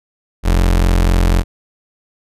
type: tone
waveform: 35% pulse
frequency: 43.9 Hz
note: F1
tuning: 10 cents sharp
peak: -8 dBFS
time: 0.43-1.44 s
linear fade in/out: 50 ms
effects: resampled to 32000 Hz